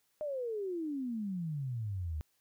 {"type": "exponential sweep", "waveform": "sine", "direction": "down", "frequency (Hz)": [619, 73.42], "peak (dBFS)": -34, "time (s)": [0.21, 2.21], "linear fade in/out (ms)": 0, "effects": ["white hiss -75 dBFS RMS until 2.4 s"]}